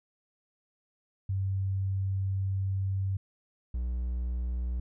sine / triangle tone pair in turn, 96.5 / 60.94 Hz, G2 / B1, -27 / -22 cents, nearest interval minor sixth, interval 795 cents, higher first, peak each -27 dBFS, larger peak neither, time 1.29-3.17 / 3.74-4.8 s, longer first, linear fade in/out 5 ms, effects none

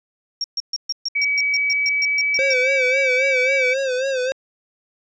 sine tone bursts, 5560 Hz, F8, 9 cents flat, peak -20 dBFS, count 14, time 0.41-2.534 s, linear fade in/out 2 ms, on 31 ms, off 130 ms
sine tone with pitch glide, 2277 to 2293 Hz, C#7 to D7, +46 to -42 cents, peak -17 dBFS, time 1.15-3.74 s, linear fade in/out 10 ms, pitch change +12 cents, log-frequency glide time 1.42-2.56 s
square tone with vibrato, 523.3 Hz, C5, in tune, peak -20 dBFS, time 2.39-4.32 s, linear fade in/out 0 ms, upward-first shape sine, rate 3.7 Hz, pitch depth 80 cents each way
effects resampled to 16000 Hz

